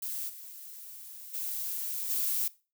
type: noise with level steps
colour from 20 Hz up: violet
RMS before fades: -36 / -46 / -35 / -30 dBFS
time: 0.02-2.48 s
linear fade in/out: 5 ms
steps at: 0.28 / 1.33 / 2.09 s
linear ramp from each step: 20 ms
effects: noise-tail reverb RT60 0.3 s tail -19 dB re dry